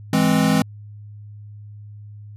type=chord; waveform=square; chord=E augmented; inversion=none; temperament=equal; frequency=164.81 / 207.7 / 261.6 Hz; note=E3 / G#3 / B#3; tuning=0 / 0 / 0 cents; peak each=-20 dBFS; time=0.13-0.62 s; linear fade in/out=2 ms; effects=added 104 Hz sine -36 dBFS peak until 2.36 s + resampled to 32000 Hz